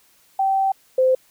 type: tone pair in turn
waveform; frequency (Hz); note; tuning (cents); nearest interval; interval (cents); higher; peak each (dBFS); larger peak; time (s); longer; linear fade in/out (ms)
sine; 775 / 517.3; G5 / C5; -20 / -20; perfect fifth; 700; first; -16 / -13; second; 0.39-0.72 / 0.98-1.15; first; 5
effects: white hiss -57 dBFS RMS until 1.3 s